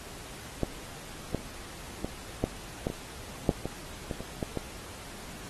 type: clicks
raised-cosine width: 2 ms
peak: -13 / -15 / -18 / -12 / -15 / -21 / -8 / -19 / -20 / -25 / -17 / -17 dBFS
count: 12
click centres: 0.633 / 1.347 / 2.046 / 2.44 / 2.869 / 2.901 / 3.492 / 3.656 / 4.112 / 4.206 / 4.428 / 4.573 s
effects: pink hiss -45 dBFS RMS until 5.49 s + AAC 32 kbps